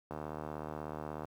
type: click train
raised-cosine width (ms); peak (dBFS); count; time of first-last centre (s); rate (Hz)
1; -26; 88; 0.11-1.247; 76.5
effects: high-pass 80 Hz 12 dB/octave + 10-bit